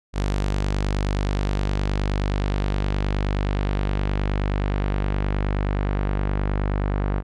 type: tone with low-pass filter sweep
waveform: sawtooth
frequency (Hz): 49.56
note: G1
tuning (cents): +20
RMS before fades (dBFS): -23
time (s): 0.13-7.23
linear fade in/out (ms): 50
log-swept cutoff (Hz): 7000 to 1600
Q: 0.93
effects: none